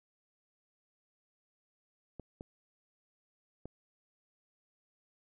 clicks, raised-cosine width 2 ms, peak -30 dBFS, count 3, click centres 2.197 / 2.409 / 3.656 s, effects none

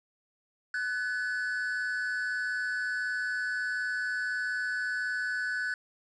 triangle tone pair together, 1496 / 1717.5 Hz, F#6 / A6, +19 / -42 cents, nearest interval major second, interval 239 cents, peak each -29 / -33 dBFS, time 0.74-5.74 s, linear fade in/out 2 ms, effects resampled to 22050 Hz + 10-bit

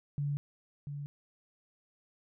sine tone pair in turn, 143.7 / 143.7 Hz, D3 / D3, -37 / -37 cents, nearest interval unison, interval 0 cents, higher neither, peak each -30 / -37 dBFS, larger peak first, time 0.18-0.37 / 0.87-1.06 s, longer neither, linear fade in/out 0 ms, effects none

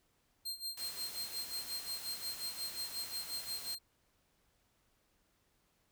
sawtooth tone with tremolo, 4186 Hz, C8, in tune, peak -34 dBFS, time 0.45-3.79 s, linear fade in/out 10 ms, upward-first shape sine, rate 5.6 Hz, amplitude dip 85%
white noise, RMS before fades -48 dBFS, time 0.77-3.75 s, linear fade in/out 5 ms
effects pink hiss -75 dBFS RMS until 5.91 s

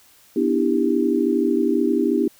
sine chord, E minor seventh, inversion second, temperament just, 247.2 / 296.7 / 329.6 / 395.6 Hz, B3 / D4 / E4 / G4, +2 / +18 / 0 / +16 cents, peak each -22 dBFS, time 0.36-2.28 s, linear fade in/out 5 ms, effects white hiss -53 dBFS RMS until 2.39 s

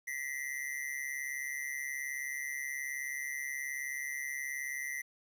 square ring-modulated tone, 1995 Hz, B6, 17 cents sharp, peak -34 dBFS, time 0.07-5.02 s, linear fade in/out 10 ms, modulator 69.4 Hz, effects 11-bit

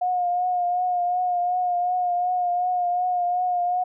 sine tone with vibrato, 717 Hz, F5, 45 cents sharp, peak -20 dBFS, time 0.01-3.84 s, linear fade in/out 10 ms, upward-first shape triangle, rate 2.7 Hz, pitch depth 35 cents each way, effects none

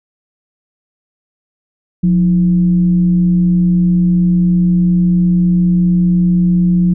sine tone with frequency modulation, 177.7 Hz, F3, 30 cents sharp, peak -8 dBFS, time 2.03-6.94 s, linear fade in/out 10 ms, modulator 145 Hz, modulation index 0.27, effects none

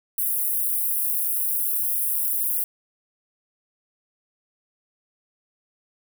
white high-pass noise, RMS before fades -24 dBFS, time 0.18-2.64 s, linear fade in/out 2 ms, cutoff 9900 Hz, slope 48 dB/octave, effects none

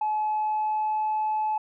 sine tone with pitch glide, 855 to 860.9 Hz, A5 to A5, -50 to -38 cents, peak -22 dBFS, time 0.01-1.58 s, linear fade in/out 5 ms, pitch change +12 cents, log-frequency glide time 0.22-1.08 s, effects tanh soft clip ceiling -20 dBFS

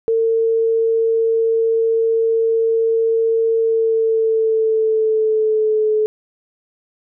sine tone with pitch glide, 452.6 to 429.9 Hz, A4 to A4, +49 to -40 cents, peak -13 dBFS, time 0.08-6.06 s, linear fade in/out 0 ms, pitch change -89 cents, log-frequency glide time 3.57-5.94 s, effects none

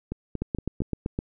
two click trains, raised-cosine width 3 ms, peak -14 / -17 dBFS, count 7 / 4, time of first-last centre 0.42-1.189 / 0.12-0.819 s, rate 7.8 / 4.29 Hz, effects none

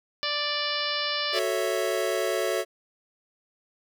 harmonic tone, 587.3 Hz, D5, in tune, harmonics 1 / 2 / 3 / 4 / 5 / 6 / 7 / 8 / 9, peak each -35 / -34 / -34 / -36 / -33 / -35 / -35 / -35 / -35 dBFS, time 0.23-1.39 s, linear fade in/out 0 ms
square chord, F# minor seventh, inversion none, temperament equal, 370 / 440 / 554.4 / 659.3 Hz, F#4 / A4 / C#5 / E5, 0 / 0 / 0 / 0 cents, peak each -31 dBFS, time 1.32-2.65 s, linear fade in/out 50 ms
effects none

